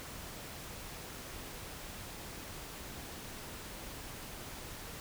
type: silence
effects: pink hiss -46 dBFS RMS until 5 s